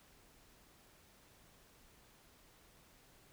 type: silence
effects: pink hiss -65 dBFS RMS until 3.32 s